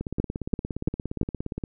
two click trains, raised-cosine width 3 ms, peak -17 / -10 dBFS, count 29 / 4, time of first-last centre 0.01-1.638 / 0.2-1.214 s, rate 17.2 / 2.96 Hz, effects none

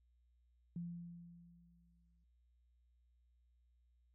sine tone with exponential decay, 171.9 Hz, F3, 27 cents flat, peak -40 dBFS, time 0.76-2.24 s, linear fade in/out 2 ms, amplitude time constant 320 ms, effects added 60 Hz sine -70 dBFS peak until 4.14 s

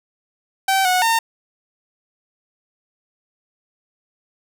sawtooth tone with pitch steps, 772 / 733 / 911 Hz, G5 / F#5 / A#5, -27 / -16 / -40 cents, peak -11 dBFS, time 0.68-1.19 s, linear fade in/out 5 ms, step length 170 ms, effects none

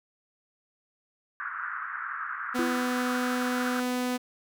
white band-pass noise, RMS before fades -35 dBFS, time 1.4-3.8 s, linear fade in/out 0 ms, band 1200 to 1600 Hz, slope 48 dB/octave
sawtooth tone, 249.5 Hz, B3, 18 cents sharp, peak -23 dBFS, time 2.54-4.18 s, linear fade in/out 20 ms
triangle tone with exponential decay, 337.7 Hz, E4, 42 cents sharp, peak -23 dBFS, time 2.59-3.05 s, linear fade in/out 0 ms, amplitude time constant 100 ms
effects none

